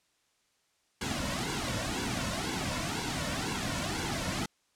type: noise with flanger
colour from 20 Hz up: pink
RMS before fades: -33 dBFS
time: 1.01-4.46 s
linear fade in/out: 5 ms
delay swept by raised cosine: 1.6 to 2.52 ms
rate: 2 Hz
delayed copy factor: -0.75
effects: white hiss -72 dBFS RMS until 4.75 s + low-pass 8000 Hz 12 dB/octave